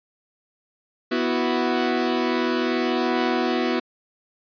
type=chord; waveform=sawtooth; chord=B suspended fourth; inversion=none; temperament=equal; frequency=246.9 / 329.6 / 370 Hz; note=B3 / E4 / F#4; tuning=0 / 0 / 0 cents; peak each=-20 / -22 / -21 dBFS; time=1.11-3.8 s; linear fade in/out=10 ms; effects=resampled to 11025 Hz